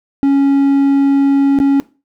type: tone with dropouts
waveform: triangle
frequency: 277.2 Hz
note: C#4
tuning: in tune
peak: -6 dBFS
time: 0.23-1.8 s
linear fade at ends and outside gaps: 0 ms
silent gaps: 1.588-1.601 s
effects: noise-tail reverb RT60 0.3 s tail -19 dB re dry